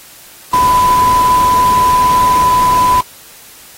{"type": "tone in noise", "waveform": "sine", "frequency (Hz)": 1000, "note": "B5", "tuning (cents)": 21, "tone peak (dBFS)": -7, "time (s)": [0.53, 3.01], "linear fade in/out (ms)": 5, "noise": "pink", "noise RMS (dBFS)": -22, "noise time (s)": [0.53, 3.01], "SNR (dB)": 12, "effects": ["white hiss -38 dBFS RMS until 3.77 s", "AAC 48 kbps"]}